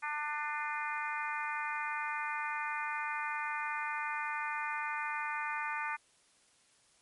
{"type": "harmonic tone with a mistuned harmonic", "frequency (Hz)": 297.9, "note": "D4", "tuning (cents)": 25, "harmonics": [3, 4, 5, 6, 7, 8], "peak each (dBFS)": [-39, -40, -41, -42, -42, -43], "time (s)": [0.02, 5.97], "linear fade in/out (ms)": 20, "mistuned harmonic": 8, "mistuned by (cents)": 41, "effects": ["white hiss -67 dBFS RMS until 7.01 s", "MP3 48 kbps"]}